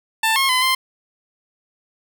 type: tone with pitch steps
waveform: 15% pulse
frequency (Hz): 888 / 1078 / 1017 / 1045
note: A5 / C#6 / C6 / C6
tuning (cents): +16 / -49 / -50 / -2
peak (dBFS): -9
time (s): 0.23-0.75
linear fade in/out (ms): 5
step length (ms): 130
effects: none